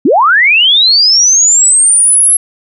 sine linear sweep, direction up, 220.3 to 11175 Hz, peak -4 dBFS, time 0.05-2.37 s, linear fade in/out 5 ms, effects none

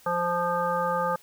harmonic tone, 174.3 Hz, F3, 3 cents flat, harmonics 1 / 3 / 5 / 7 / 9, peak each -35 / -28 / -29 / -28 / -36 dBFS, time 0.06-1.16 s, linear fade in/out 5 ms, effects white hiss -55 dBFS RMS until 1.22 s

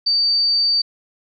sine tone, 4612 Hz, D8, 32 cents flat, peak -14 dBFS, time 0.06-0.82 s, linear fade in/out 10 ms, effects none

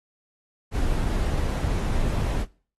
brown noise, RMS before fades -24 dBFS, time 0.71-2.46 s, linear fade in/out 50 ms, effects noise-tail reverb RT60 0.4 s tail -21 dB re dry + AAC 32 kbps

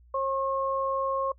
sine tone pair together, 538.7 / 1080 Hz, C#5 / C#6, -50 / -45 cents, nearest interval octave, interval 1205 cents, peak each -28 dBFS, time 0.14-1.32 s, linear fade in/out 5 ms, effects noise-tail reverb RT60 0.1 s tail -24 dB re dry + added 60 Hz sine -53 dBFS peak until 1.38 s

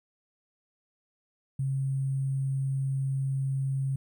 sine tone with sample-and-hold, 135.1 Hz, C#3, 44 cents flat, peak -26 dBFS, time 1.59-3.96 s, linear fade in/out 5 ms, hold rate 8820 Hz, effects none

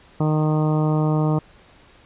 harmonic tone, 154 Hz, D#3, 17 cents flat, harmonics 1 / 2 / 3 / 4 / 5 / 6 / 7 / 8, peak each -18 / -24 / -28 / -30 / -32 / -34 / -35 / -36 dBFS, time 0.2-1.39 s, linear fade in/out 5 ms, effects pink hiss -51 dBFS RMS until 2.05 s + resampled to 8000 Hz

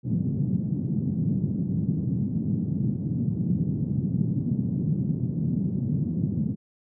white band-pass noise, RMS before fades -26 dBFS, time 0.03-6.56 s, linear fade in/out 50 ms, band 120 to 200 Hz, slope 24 dB/octave, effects none

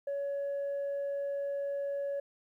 sine tone, 562 Hz, C#5, 24 cents sharp, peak -30 dBFS, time 0.07-2.2 s, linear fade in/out 5 ms, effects tanh soft clip ceiling -30 dBFS + 12-bit

